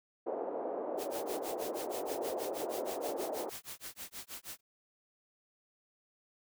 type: band-pass noise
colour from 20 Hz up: white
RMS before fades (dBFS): -38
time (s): 0.26-3.5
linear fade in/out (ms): 10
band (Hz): 350 to 660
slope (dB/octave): 24
type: noise with tremolo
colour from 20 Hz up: white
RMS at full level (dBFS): -43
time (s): 0.97-4.61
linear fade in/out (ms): 50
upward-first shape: sine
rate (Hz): 6.3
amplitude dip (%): 100
effects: none